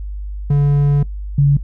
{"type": "tone pair in turn", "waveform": ["triangle", "sine"], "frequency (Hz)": [143.3, 141.57], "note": ["D3", "C#3"], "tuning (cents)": [-42, 37], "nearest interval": "unison", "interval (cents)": 21, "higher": "first", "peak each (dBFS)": -8, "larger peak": "neither", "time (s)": [[0.5, 1.03], [1.38, 1.57]], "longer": "first", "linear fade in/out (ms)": 5, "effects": ["noise-tail reverb RT60 0.1 s tail -20 dB re dry", "added 50 Hz sine -23 dBFS peak until 1.63 s"]}